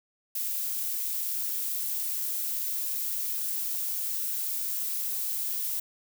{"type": "noise", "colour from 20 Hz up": "violet", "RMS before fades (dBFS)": -31, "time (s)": [0.35, 5.8], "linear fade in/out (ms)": 5, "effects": []}